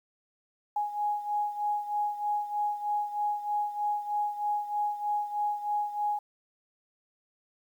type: beating tone pair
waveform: sine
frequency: 830.6 / 833.8 Hz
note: G#5 / G#5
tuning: 0 / +7 cents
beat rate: 3.2 Hz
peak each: -29 / -34 dBFS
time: 0.76-6.19 s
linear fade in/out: 5 ms
effects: 10-bit